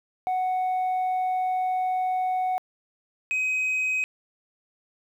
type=tone pair in turn; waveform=sine; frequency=741 / 2524 Hz; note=F#5 / D#7; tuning=+2 / +24 cents; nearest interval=octave + major sixth; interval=2122 cents; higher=second; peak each=-20 dBFS; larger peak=neither; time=0.27-2.58 / 3.31-4.04 s; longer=first; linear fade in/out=0 ms; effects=tanh soft clip ceiling -22 dBFS + 10-bit